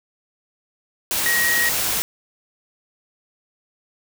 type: tone in noise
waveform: sine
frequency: 1893 Hz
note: A#6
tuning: 26 cents sharp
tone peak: -18 dBFS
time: 1.26-1.69 s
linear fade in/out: 0 ms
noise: white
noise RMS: -22 dBFS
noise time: 1.11-2.02 s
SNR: +1 dB
effects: none